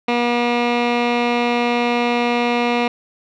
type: tone with low-pass filter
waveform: 15% pulse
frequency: 240.1 Hz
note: B3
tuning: 49 cents flat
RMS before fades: -18 dBFS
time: 0.08-2.88 s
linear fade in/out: 5 ms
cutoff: 3000 Hz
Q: 1.8
effects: none